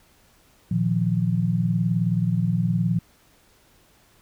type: chord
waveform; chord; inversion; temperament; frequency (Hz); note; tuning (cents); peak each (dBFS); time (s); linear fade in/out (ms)
sine; Bb suspended fourth; none; equal; 116.54 / 155.56 / 174.61; Bb2 / Eb3 / F3; 0 / 0 / 0; -24 / -26 / -22; 0.71-2.99; 5
effects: pink hiss -58 dBFS RMS until 4.21 s